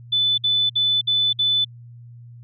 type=tone bursts; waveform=sine; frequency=3500 Hz; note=A7; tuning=10 cents flat; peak=-16 dBFS; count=5; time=0.12-1.648 s; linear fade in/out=10 ms; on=260 ms; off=57 ms; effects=added 119 Hz sine -39 dBFS peak until 2.43 s